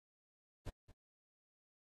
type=noise with echo; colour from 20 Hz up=brown; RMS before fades=-43 dBFS; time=0.66-0.7 s; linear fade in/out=10 ms; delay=220 ms; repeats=1; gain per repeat=-15 dB; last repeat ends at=0.92 s; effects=AAC 32 kbps